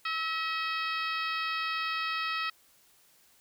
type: harmonic tone with a mistuned harmonic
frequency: 639 Hz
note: D#5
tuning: 46 cents sharp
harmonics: 2 / 3 / 4 / 5 / 6 / 7 / 8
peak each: -33 / -37 / -36 / -41 / -42 / -43 / -45 dBFS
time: 0.05-2.5 s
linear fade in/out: 5 ms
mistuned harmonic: 2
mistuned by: +28 cents
effects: white hiss -63 dBFS RMS until 3.4 s